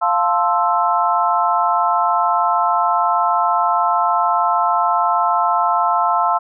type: chord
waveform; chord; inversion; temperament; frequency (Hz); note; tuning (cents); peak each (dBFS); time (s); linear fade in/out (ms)
sine; F major seventh; none; equal; 698.5 / 880 / 1046.5 / 1318.5; F5 / A5 / C6 / E6; 0 / 0 / 0 / 0; -19; 0.01-6.39; 20
effects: none